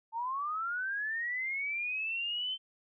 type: linear sweep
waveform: sine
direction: up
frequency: 880 to 3100 Hz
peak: -32 dBFS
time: 0.12-2.58 s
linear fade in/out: 50 ms
effects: none